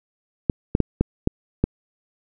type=clicks; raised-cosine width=3 ms; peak=-4 dBFS; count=6; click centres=0.498 / 0.751 / 0.803 / 1.01 / 1.274 / 1.64 s; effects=none